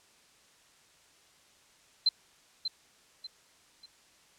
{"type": "tone with echo", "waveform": "sine", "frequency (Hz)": 4102, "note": "C8", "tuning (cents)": -35, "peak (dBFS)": -20, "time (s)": [2.06, 2.09], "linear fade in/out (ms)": 5, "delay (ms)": 590, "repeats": 3, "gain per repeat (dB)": -9, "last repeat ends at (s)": 3.86, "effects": ["white hiss -62 dBFS RMS until 4.38 s", "low-pass 8000 Hz 12 dB/octave"]}